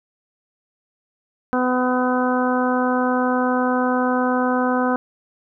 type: harmonic tone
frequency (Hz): 251.8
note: B3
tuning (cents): +34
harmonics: 1 / 2 / 3 / 4 / 5 / 6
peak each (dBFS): -20 / -23 / -25 / -26 / -27 / -28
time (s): 1.53-4.96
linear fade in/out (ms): 0
effects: none